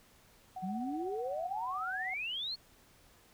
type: tone with tremolo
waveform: sine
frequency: 748 Hz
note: F#5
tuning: 19 cents sharp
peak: -38 dBFS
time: 0.56-2.14 s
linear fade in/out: 5 ms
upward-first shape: sine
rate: 16 Hz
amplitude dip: 45%
type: exponential sweep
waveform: sine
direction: up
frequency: 176.1 to 4433 Hz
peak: -35 dBFS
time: 0.62-2.56 s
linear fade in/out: 20 ms
effects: pink hiss -63 dBFS RMS until 3.33 s